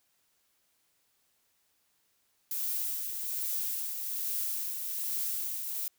violet noise with tremolo, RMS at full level -32 dBFS, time 2.51-5.88 s, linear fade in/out 2 ms, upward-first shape triangle, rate 1.2 Hz, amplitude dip 45%, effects white hiss -73 dBFS RMS until 5.98 s

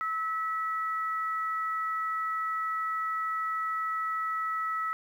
sine tone pair together, 1300 / 1947.8 Hz, E6 / B6, -24 / -24 cents, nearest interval perfect fifth, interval 700 cents, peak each -29 / -37 dBFS, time 0.01-4.93 s, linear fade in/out 0 ms, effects 10-bit

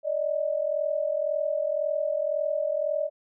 sine tone pair together, 580.4 / 622.3 Hz, D5 / D#5, -21 / 0 cents, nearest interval minor second, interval 121 cents, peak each -27 dBFS, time 0.03-3.1 s, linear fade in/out 50 ms, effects none

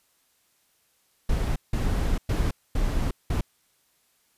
brown noise bursts at uneven times, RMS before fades -24 dBFS, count 5, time 1.29-1.56 / 1.73-2.18 / 2.29-2.51 / 2.75-3.11 / 3.3-3.41 s, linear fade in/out 5 ms, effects white hiss -67 dBFS RMS until 4.37 s + resampled to 32000 Hz

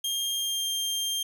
sawtooth tone with pitch glide, 3213 to 3189 Hz, G7 to G7, +42 to +29 cents, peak -24 dBFS, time 0.04-1.23 s, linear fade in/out 5 ms, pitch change -13 cents, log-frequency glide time 0.32-0.69 s, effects none

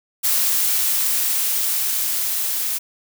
blue noise with level ramp, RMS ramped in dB -18 to -23 dBFS, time 0.23-2.79 s, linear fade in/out 20 ms, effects none

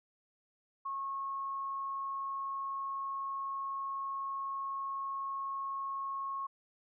sine tone, 1092 Hz, C#6, 26 cents flat, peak -35 dBFS, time 0.85-6.47 s, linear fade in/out 10 ms, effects none

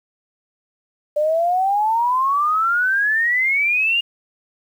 sine exponential sweep, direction up, 587.3 to 2851 Hz, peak -15 dBFS, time 1.16-4.01 s, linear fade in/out 10 ms, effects 8-bit

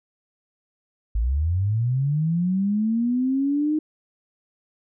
sine linear sweep, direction up, 50.5 to 311.1 Hz, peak -19 dBFS, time 1.15-3.79 s, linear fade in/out 5 ms, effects none

